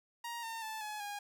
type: tone with pitch steps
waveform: sawtooth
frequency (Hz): 940 / 908 / 877.1 / 847.2 / 818.3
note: A#5 / A#5 / A5 / G#5 / G#5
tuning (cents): +14 / -46 / -6 / +34 / -26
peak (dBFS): -36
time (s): 0.24-1.19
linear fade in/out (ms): 5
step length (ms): 190
effects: none